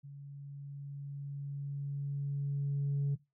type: tone with level ramp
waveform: sine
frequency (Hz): 141.1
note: C#3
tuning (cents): +31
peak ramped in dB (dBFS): -45 to -26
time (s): 0.03-3.16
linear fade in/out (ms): 20
effects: noise-tail reverb RT60 0.2 s tail -18 dB re dry + tanh soft clip ceiling -27 dBFS